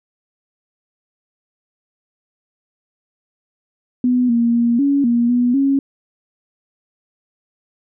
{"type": "tone with pitch steps", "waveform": "sine", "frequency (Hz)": [248.6, 234.4, 235.9, 280.8, 237, 244.3, 274.8], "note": ["B3", "A#3", "A#3", "C#4", "A#3", "B3", "C#4"], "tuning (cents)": [12, 10, 21, 22, 29, -19, -15], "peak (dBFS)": -12, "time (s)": [4.04, 5.79], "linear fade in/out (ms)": 2, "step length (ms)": 250, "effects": []}